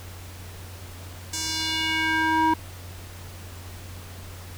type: tone with band-pass filter sweep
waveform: square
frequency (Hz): 318.8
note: D#4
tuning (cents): +42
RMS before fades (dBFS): -24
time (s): 1.33-2.54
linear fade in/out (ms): 5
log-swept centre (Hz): 7200 to 840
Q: 1.9
effects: added 90 Hz sine -39 dBFS peak until 4.57 s + pink hiss -44 dBFS RMS until 4.57 s